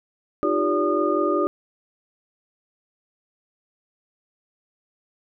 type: tone cluster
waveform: sine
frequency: 307.7 / 353.7 / 398.2 / 575 / 1222 Hz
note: D#4 / F4 / G4 / D5 / D#6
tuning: -19 / +22 / +27 / -37 / -32 cents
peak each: -25 dBFS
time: 0.43-1.47 s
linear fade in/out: 0 ms
effects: none